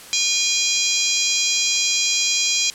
harmonic tone, 811 Hz, G#5, 41 cents flat, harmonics 3 / 4 / 5 / 6 / 7 / 8 / 9, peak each -25 / -25 / -25 / -25 / -25 / -25 / -25 dBFS, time 0.13-2.7 s, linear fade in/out 0 ms, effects white hiss -40 dBFS RMS until 2.74 s + low-pass 11000 Hz 12 dB/octave

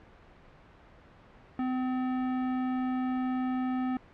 sine tone with hard clipping, 255.8 Hz, C4, 39 cents flat, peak -30 dBFS, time 1.59-3.97 s, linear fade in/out 2 ms, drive 17 dB, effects pink hiss -55 dBFS RMS until 4.13 s + low-pass 2000 Hz 12 dB/octave

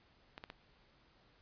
clicks, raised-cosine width 0.3 ms, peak -30 dBFS, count 3, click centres 0.379 / 0.439 / 0.501 s, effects pink hiss -68 dBFS RMS until 1.41 s + resampled to 11025 Hz

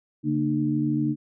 sine tone cluster, 141.3 / 229.1 / 301.8 Hz, C#3 / A#3 / D4, +34 / -30 / +47 cents, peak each -27 / -27 / -24 dBFS, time 0.23-1.16 s, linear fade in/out 50 ms, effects none

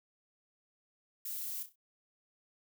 violet noise with echo, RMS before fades -40 dBFS, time 1.25-1.63 s, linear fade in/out 5 ms, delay 32 ms, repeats 4, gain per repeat -9 dB, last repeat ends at 1.758 s, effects none

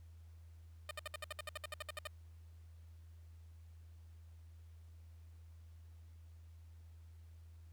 10% pulse tone bursts, 609 Hz, D#5, 37 cents flat, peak -33 dBFS, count 15, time 0.89-2.072 s, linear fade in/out 2 ms, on 20 ms, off 63 ms, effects added 82 Hz sine -54 dBFS peak until 7.72 s + pink hiss -75 dBFS RMS until 7.72 s

